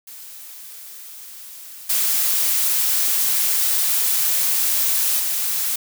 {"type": "noise with level steps", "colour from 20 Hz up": "blue", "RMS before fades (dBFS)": [-38, -19, -22], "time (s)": [0.07, 5.76], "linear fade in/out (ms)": 5, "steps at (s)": [1.89, 5.19], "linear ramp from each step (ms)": 10, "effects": []}